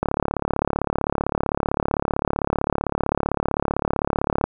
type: click train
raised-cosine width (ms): 1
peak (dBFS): -6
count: 158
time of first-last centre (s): 0.03-4.44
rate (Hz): 35.6
effects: none